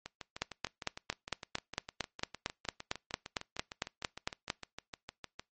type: two click trains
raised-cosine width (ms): 0.2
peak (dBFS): -24 / -14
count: 36 / 19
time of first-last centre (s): 0.06-5.395 / 0.42-4.502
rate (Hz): 6.56 / 4.41
effects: noise-tail reverb RT60 0.2 s tail -24 dB re dry + MP3 32 kbps